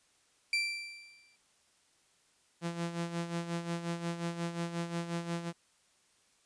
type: tone with exponential decay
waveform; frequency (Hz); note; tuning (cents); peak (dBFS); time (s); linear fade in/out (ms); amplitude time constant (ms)
30% pulse; 2349; D7; 0; -24; 0.53-1.36; 2; 180
type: tone with tremolo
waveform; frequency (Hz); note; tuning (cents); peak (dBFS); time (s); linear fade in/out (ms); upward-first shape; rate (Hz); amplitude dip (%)
sawtooth; 170; F3; -46; -28; 2.61-5.53; 50; sine; 5.6; 65
effects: white hiss -69 dBFS RMS until 6.45 s + resampled to 22050 Hz